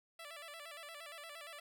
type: tone with vibrato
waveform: 10% pulse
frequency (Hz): 622.3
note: D#5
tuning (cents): 0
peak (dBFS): -40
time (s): 0.19-1.6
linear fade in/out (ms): 5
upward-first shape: square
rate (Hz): 8.6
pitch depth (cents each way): 110
effects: none

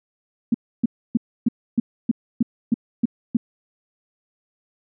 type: tone bursts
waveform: sine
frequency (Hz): 233.1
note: A#3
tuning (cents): 0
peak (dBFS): -13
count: 10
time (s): 0.52-3.37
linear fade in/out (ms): 5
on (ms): 24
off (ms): 290
effects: none

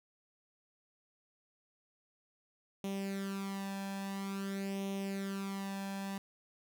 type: tone with flanger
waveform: sawtooth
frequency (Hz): 196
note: G3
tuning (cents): 0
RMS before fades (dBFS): -39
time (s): 2.84-6.18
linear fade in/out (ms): 2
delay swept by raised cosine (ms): 0.32 to 1.2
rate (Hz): 0.49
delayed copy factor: +0.7
effects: none

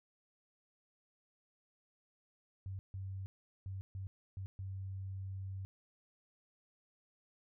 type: tone bursts at uneven times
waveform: sine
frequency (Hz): 96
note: G2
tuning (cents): -36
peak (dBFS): -40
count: 6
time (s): 2.66-2.79 / 2.94-3.26 / 3.66-3.81 / 3.95-4.07 / 4.37-4.46 / 4.59-5.65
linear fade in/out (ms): 0
effects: none

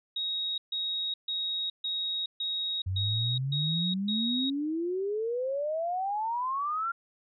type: tone bursts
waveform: sine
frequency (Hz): 3778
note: A#7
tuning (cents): +22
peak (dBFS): -29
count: 8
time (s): 0.16-4.5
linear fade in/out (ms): 5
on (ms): 420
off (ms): 140
type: exponential sweep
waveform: sine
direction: up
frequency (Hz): 90.5 to 1396.9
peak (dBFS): -28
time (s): 2.86-6.92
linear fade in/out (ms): 10
effects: none

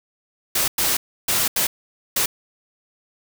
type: noise bursts at uneven times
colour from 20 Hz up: white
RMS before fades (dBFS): -20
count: 5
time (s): 0.55-0.68 / 0.78-0.97 / 1.28-1.48 / 1.56-1.67 / 2.16-2.26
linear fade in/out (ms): 5
effects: none

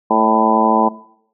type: harmonic tone with a mistuned harmonic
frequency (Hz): 110.8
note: A2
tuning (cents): +13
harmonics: 2 / 3 / 4 / 5 / 6 / 7 / 8 / 9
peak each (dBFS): -19 / -21 / -21 / -22 / -22 / -18 / -19 / -17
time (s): 0.1-0.89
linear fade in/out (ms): 10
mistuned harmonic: 6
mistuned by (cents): -44
effects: noise-tail reverb RT60 0.7 s tail -19 dB re dry

